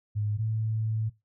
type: tone pair in turn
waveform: sine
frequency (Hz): 104.9 / 110.13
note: G#2 / A2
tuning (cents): +18 / +2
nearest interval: minor second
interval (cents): 84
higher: second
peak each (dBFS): -26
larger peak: neither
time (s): 0.15-0.38 / 0.38-1.1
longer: second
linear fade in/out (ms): 20
effects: noise-tail reverb RT60 0.2 s tail -17 dB re dry